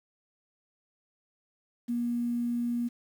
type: tone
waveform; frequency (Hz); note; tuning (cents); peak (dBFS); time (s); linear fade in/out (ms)
sine; 238.7; A#3; +41; -27; 1.88-2.89; 20
effects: 9-bit